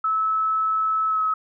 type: tone with pitch glide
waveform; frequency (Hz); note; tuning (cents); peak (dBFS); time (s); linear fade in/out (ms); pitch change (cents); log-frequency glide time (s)
sine; 1301 to 1283.1; E6 to E6; -23 to -47; -19; 0.04-1.34; 5; -24; 1.07-1.21
effects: none